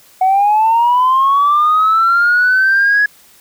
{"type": "linear sweep", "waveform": "sine", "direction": "up", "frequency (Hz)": [740, 1684], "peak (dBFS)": -7, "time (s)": [0.21, 3.06], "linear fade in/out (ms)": 5, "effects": ["tanh soft clip ceiling -5 dBFS", "white hiss -46 dBFS RMS until 3.4 s"]}